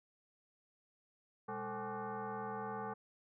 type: tone with frequency modulation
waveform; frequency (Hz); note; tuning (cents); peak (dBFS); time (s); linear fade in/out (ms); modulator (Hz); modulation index
sine; 203.4; G#3; -36; -39; 1.48-2.94; 10; 324; 3.4
effects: none